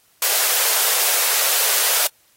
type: high-pass noise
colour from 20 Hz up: white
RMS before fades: -18 dBFS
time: 0.22-2.07 s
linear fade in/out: 2 ms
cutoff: 420 Hz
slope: 48 dB/octave
effects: white hiss -58 dBFS RMS until 2.36 s + AAC 48 kbps